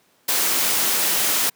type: noise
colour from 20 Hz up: white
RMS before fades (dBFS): -20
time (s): 0.28-1.5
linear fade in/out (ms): 10
effects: pink hiss -60 dBFS RMS until 1.55 s + high-pass 200 Hz 12 dB/octave